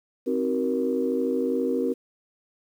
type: chord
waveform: sine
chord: C half-diminished seventh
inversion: none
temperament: just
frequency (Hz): 261.6 / 314 / 376.7 / 470.9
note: C4 / Eb4 / Gb4 / Bb4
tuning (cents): 0 / +16 / +31 / +18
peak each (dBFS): -26 / -32 / -28 / -26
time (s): 0.26-1.94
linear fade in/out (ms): 20
effects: tanh soft clip ceiling -12 dBFS + 9-bit